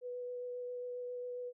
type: tone with vibrato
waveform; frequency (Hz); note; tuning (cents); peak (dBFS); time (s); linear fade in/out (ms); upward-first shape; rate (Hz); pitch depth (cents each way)
sine; 493; B4; -3; -39; 0.01-1.53; 50; sine; 7.4; 9
effects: none